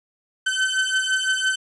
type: beating tone pair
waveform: 30% pulse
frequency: 1528 / 1533.9 Hz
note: G6 / G6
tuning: -45 / -38 cents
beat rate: 5.9 Hz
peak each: -20 dBFS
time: 0.46-1.56 s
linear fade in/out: 10 ms
effects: resampled to 24000 Hz